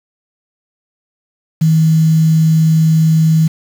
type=tone with quantisation; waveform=sine; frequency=159.6 Hz; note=D#3; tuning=44 cents sharp; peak=-7 dBFS; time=1.61-3.48 s; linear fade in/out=10 ms; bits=5; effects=none